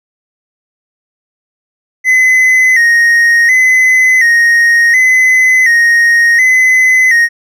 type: tone with vibrato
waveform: triangle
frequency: 1946 Hz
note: B6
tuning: 26 cents flat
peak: -3 dBFS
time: 2.04-7.29 s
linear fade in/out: 50 ms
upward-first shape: square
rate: 0.69 Hz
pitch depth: 72 cents each way
effects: none